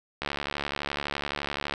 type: click train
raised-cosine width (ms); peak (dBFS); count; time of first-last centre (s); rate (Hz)
0.3; -13; 110; 0.22-1.738; 71.8
effects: none